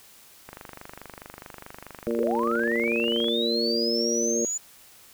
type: click train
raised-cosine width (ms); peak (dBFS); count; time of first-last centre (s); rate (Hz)
0.5; -24; 70; 0.49-3.284; 24.7
type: harmonic tone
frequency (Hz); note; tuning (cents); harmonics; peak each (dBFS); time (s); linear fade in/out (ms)
116.54; A#2; 0; 2 / 3 / 4 / 5; -29 / -29 / -28 / -33; 2.07-4.45; 0
type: linear sweep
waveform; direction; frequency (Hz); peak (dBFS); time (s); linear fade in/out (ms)
sine; up; 370 to 7020; -26; 2.18-4.58; 10
effects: white hiss -52 dBFS RMS until 5.13 s